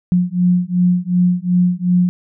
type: beating tone pair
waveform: sine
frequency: 177.5 / 180.2 Hz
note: F3 / F#3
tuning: +28 / -45 cents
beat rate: 2.7 Hz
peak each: -15 dBFS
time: 0.12-2.09 s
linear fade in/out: 0 ms
effects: none